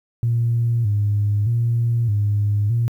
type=tone with vibrato; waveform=sine; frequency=110 Hz; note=A2; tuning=in tune; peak=-15 dBFS; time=0.23-2.88 s; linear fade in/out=0 ms; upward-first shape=square; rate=0.81 Hz; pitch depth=110 cents each way; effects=tanh soft clip ceiling -11 dBFS + 9-bit